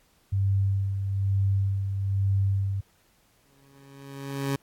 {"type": "tone with tremolo", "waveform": "sine", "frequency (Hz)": 98, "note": "G2", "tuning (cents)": 0, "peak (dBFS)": -20, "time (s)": [0.32, 2.81], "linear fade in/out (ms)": 10, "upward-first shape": "sine", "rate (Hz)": 1.1, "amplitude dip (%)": 50}
{"type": "tone with exponential growth", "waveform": "20% pulse", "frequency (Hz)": 138.2, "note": "C#3", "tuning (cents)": -5, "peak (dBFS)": -19, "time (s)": [3.45, 4.56], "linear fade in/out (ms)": 5, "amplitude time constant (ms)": 240}
{"effects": ["pink hiss -64 dBFS RMS until 4.62 s", "AAC 64 kbps"]}